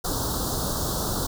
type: band-stop noise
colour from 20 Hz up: pink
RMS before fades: -27 dBFS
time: 0.04-1.27 s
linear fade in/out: 10 ms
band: 1400 to 3700 Hz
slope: 48 dB/octave
effects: none